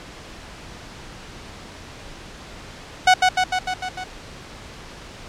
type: tone with echo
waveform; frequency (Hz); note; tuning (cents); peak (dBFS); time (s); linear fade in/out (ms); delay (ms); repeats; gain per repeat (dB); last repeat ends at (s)
sawtooth; 740; F#5; 0; -6; 3.07-3.14; 5; 150; 6; -3; 4.04
effects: pink hiss -39 dBFS RMS until 5.28 s + low-pass 6000 Hz 12 dB/octave